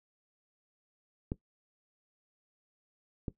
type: clicks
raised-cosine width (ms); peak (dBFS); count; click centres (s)
3; -20 / -22; 2; 1.319 / 3.282
effects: noise-tail reverb RT60 0.1 s tail -17 dB re dry